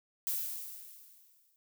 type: noise with exponential decay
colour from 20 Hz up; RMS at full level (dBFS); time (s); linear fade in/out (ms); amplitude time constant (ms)
violet; -32; 0.27-1.56; 0; 280
effects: none